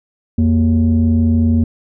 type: tone pair together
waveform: sine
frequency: 86.29 / 233.1 Hz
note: F2 / A#3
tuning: -20 / 0 cents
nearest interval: octave + perfect fourth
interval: 1720 cents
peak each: -11 dBFS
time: 0.38-1.64 s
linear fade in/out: 5 ms
effects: tanh soft clip ceiling -6 dBFS